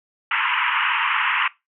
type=band-pass noise; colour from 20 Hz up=pink; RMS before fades=-21 dBFS; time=0.31-1.48 s; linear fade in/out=5 ms; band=910 to 3000 Hz; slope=96 dB/octave; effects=noise-tail reverb RT60 0.2 s tail -19 dB re dry